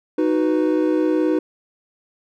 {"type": "chord", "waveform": "triangle", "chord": "B major", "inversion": "first", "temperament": "equal", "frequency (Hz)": [311.1, 370, 493.9], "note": ["D#4", "F#4", "B4"], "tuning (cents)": [0, 0, 0], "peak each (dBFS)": [-16, -20, -21], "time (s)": [0.18, 1.39], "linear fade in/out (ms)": 5, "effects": []}